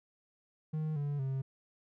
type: tone with pitch steps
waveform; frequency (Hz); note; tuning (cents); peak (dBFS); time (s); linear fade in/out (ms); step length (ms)
triangle; 155.5 / 144.25 / 133.82; D#3 / D3 / C3; -1 / -31 / +39; -30; 0.73-1.42; 10; 230
effects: none